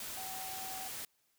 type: tone in noise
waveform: sine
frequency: 760 Hz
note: F#5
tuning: 46 cents sharp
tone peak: -45 dBFS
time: 0.17-0.88 s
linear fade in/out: 2 ms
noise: white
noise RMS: -43 dBFS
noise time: 0-1.05 s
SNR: -5 dB
effects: white hiss -75 dBFS RMS until 1.38 s